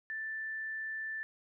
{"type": "tone", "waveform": "sine", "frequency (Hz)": 1765, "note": "A6", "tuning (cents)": 5, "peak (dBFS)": -36, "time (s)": [0.1, 1.23], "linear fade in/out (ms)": 0, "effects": []}